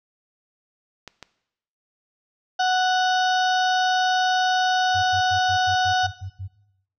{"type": "clicks", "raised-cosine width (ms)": 0.2, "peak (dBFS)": -20, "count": 2, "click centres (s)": [1.077, 1.227]}
{"type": "harmonic tone", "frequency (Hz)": 740, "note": "F#5", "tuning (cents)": 0, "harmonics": [1, 2, 4, 5, 6, 7, 8], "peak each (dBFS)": [-19, -25, -31, -33, -35, -36, -37], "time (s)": [2.59, 6.07], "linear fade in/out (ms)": 10}
{"type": "tone bursts", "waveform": "sine", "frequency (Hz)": 95.3, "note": "G2", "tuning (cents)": -48, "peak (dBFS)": -29, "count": 9, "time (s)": [4.94, 6.481], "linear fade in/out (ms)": 20, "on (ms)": 93, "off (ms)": 88}
{"effects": ["noise-tail reverb RT60 0.8 s tail -17 dB re dry"]}